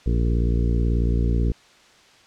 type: harmonic tone with a mistuned harmonic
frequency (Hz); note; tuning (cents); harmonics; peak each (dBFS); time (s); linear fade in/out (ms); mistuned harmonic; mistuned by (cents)
58.3; A#1; +1; 1 / 2 / 3 / 4 / 5 / 6 / 7 / 8; -19 / -25 / -29 / -31 / -33 / -35 / -36 / -37; 0.06-1.52; 5; 8; -23
effects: white hiss -52 dBFS RMS until 2.26 s + low-pass 5000 Hz 12 dB/octave